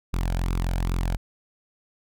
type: tone with flanger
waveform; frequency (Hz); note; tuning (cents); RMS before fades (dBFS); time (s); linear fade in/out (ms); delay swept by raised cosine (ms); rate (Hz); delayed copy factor
sawtooth; 43.76; F1; +4; -25; 0.13-1.17; 10; 0.8 to 1.32; 2.5; +0.55
effects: none